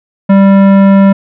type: tone with tanh clipping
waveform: sine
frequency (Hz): 196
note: G3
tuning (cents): 0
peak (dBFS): -4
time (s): 0.29-1.13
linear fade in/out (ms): 10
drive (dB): 16
effects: none